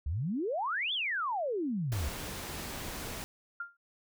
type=exponential two-way sweep; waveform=sine; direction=up then down; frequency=65.2 to 3551 to 65.2 Hz; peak=-30 dBFS; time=0.06-2.09 s; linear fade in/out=5 ms; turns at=0.93 s
type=noise; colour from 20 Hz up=pink; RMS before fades=-40 dBFS; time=1.92-3.24 s; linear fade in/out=0 ms
type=tone with exponential decay; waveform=sine; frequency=1396.9 Hz; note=F6; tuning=in tune; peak=-32 dBFS; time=3.6-3.77 s; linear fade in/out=5 ms; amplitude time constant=35 ms
effects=none